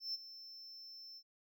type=tone with ADSR envelope; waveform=triangle; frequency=5330 Hz; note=E8; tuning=18 cents sharp; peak=-34 dBFS; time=0-1.23 s; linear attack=140 ms; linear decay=25 ms; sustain=-15 dB; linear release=61 ms; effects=tanh soft clip ceiling -32 dBFS